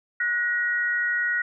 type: tone pair together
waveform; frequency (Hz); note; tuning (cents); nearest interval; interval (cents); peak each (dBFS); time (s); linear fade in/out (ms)
sine; 1461 / 1895.1; F#6 / A#6; -22 / +28; perfect fourth; 450; -25 / -24; 0.2-1.42; 5
effects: none

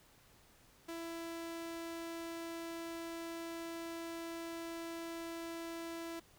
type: tone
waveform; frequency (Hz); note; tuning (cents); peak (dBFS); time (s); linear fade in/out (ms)
sawtooth; 333; E4; +18; -38; 0.88-6.2; 10
effects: pink hiss -65 dBFS RMS until 6.38 s

